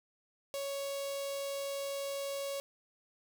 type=tone with notch filter; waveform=sawtooth; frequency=556 Hz; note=C#5; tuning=5 cents sharp; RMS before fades=-38 dBFS; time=0.54-2.6 s; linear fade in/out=0 ms; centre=1500 Hz; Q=0.73; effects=none